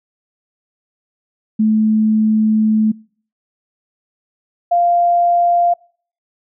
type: tone pair in turn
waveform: sine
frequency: 217 / 695.9 Hz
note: A3 / F5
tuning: -24 / -6 cents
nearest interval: octave + minor sixth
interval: 2018 cents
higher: second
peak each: -10 dBFS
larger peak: neither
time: 1.59-2.92 / 4.71-5.74 s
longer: first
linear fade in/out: 10 ms
effects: noise-tail reverb RT60 0.5 s tail -26 dB re dry